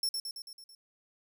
sawtooth tone with echo, 5400 Hz, E8, 41 cents sharp, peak -26 dBFS, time 0.03-0.09 s, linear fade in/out 2 ms, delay 110 ms, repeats 6, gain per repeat -4 dB, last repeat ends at 0.75 s, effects none

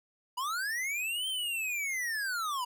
square linear two-way sweep, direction up then down, 954 to 3150 to 954 Hz, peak -32 dBFS, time 0.37-2.65 s, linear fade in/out 10 ms, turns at 1.28 s, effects none

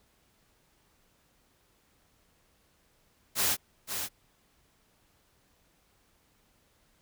white noise with echo, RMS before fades -27 dBFS, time 3.35-3.57 s, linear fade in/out 50 ms, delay 520 ms, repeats 1, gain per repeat -7 dB, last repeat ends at 4.09 s, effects pink hiss -68 dBFS RMS until 7.01 s

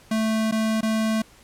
square tone with dropouts, 220 Hz, A3, in tune, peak -21 dBFS, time 0.11-1.22 s, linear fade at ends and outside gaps 5 ms, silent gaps 0.513-0.522 / 0.809-0.829 s, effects pink hiss -52 dBFS RMS until 1.43 s + low-pass 12000 Hz 12 dB/octave

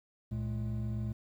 triangle tone cluster, 65 / 113.5 / 212.5 Hz, C2 / A#2 / G#3, -11 / -46 / +40 cents, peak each -39 / -32 / -38 dBFS, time 0.31-1.13 s, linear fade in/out 10 ms, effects 11-bit

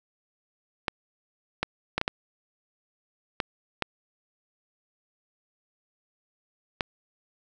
clicks, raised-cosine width 0.3 ms, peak -9 dBFS, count 8, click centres 0.882 / 1.63 / 1.98 / 2.014 / 2.079 / 3.402 / 3.823 / 6.808 s, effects none

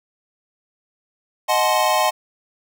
square chord, D# diminished seventh, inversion none, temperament equal with one note detuned, 622.3 / 740 / 860.9 / 1046.5 Hz, D#5 / F#5 / A5 / C6, 0 / 0 / -38 / 0 cents, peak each -22 dBFS, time 1.48-2.11 s, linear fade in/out 20 ms, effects none

